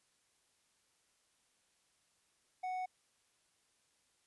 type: tone with hard clipping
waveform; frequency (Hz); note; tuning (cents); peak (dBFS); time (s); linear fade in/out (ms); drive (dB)
sine; 740; F#5; 0; -38; 2.63-2.86; 10; 5
effects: white hiss -75 dBFS RMS until 4.26 s + resampled to 24000 Hz